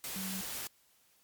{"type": "tone in noise", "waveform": "sine", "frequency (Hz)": 189.8, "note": "F#3", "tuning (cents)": 44, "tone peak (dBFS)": -39, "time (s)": [0.16, 0.41], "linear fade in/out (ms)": 0, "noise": "white", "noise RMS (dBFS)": -40, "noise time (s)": [0.04, 0.67], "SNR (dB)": -2, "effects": ["white hiss -68 dBFS RMS until 1.23 s", "MP3 96 kbps"]}